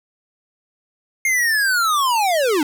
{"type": "linear sweep", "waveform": "square", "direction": "down", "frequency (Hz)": [2141, 277.8], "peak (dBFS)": -16, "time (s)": [1.25, 2.63], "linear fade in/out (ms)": 2, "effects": []}